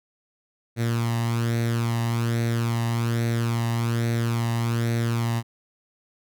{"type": "tone with flanger", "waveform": "sawtooth", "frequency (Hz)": 116.54, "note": "A#2", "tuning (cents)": 0, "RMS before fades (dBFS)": -24, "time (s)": [0.76, 5.43], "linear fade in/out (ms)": 50, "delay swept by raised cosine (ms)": [0.49, 1.06], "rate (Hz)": 1.2, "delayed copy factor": 0.6, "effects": []}